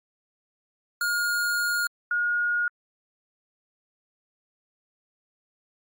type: tone pair in turn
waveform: square / sine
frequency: 1426 / 1435.9 Hz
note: F6 / F6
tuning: +36 / +48 cents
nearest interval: unison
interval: 12 cents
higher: second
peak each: -24 / -22 dBFS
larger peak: second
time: 1.01-1.87 / 2.11-2.68 s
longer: first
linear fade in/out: 2 ms
effects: Opus 48 kbps